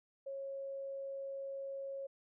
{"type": "tone", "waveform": "sine", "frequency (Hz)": 547, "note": "C#5", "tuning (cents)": -23, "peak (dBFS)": -40, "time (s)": [0.26, 2.07], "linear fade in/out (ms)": 10, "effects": []}